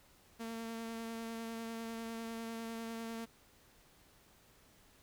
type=tone with vibrato; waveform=sawtooth; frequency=227.7 Hz; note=A#3; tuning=40 cents flat; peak=-37 dBFS; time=0.39-3.26 s; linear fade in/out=20 ms; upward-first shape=sine; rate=10 Hz; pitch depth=14 cents each way; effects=pink hiss -65 dBFS RMS until 5.02 s